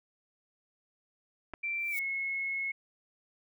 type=clicks; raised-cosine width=0.5 ms; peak=-26 dBFS; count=2; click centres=1.536 / 1.539 s
type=tone with pitch glide; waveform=sine; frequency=2349 to 2179 Hz; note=D7 to C#7; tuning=0 to -30 cents; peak=-31 dBFS; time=1.63-2.72 s; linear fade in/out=10 ms; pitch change=-130 cents; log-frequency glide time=1.91-1.98 s
type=noise with exponential growth; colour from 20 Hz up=violet; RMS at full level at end=-37 dBFS; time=1.74-1.99 s; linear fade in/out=0 ms; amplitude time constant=53 ms
effects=none